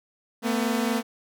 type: tone pair together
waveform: sawtooth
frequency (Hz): 225.3 / 249.5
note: A3 / B3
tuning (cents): +41 / +18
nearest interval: major second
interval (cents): 177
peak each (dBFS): -21 / -23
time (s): 0.42-1.03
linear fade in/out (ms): 50
effects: none